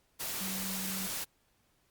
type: tone in noise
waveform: sine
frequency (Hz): 190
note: F#3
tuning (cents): +46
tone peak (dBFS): -39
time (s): 0.4-1.08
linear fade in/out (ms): 20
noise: white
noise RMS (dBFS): -37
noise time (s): 0.19-1.25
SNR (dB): -5
effects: pink hiss -72 dBFS RMS until 1.9 s + Opus 48 kbps